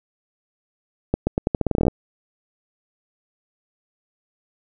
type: accelerating click train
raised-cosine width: 2 ms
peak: -5 dBFS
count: 15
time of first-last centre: 1.14-1.882 s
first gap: 130 ms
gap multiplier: 0.84
effects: none